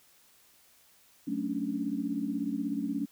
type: chord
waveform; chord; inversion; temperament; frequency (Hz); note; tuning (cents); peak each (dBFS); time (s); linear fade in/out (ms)
sine; D major seventh; first; equal; 185 / 220 / 277.2 / 293.7; F#3 / A3 / C#4 / D4; 0 / 0 / 0 / 0; -39 / -35 / -33 / -36; 1.27-3.06; 10
effects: white hiss -62 dBFS RMS until 3.11 s